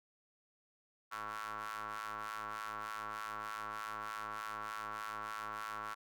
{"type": "ring-modulated tone", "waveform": "sawtooth", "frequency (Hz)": 107.1, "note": "A2", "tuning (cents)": -46, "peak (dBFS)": -34, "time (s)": [1.11, 5.95], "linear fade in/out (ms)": 20, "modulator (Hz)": 1230, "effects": []}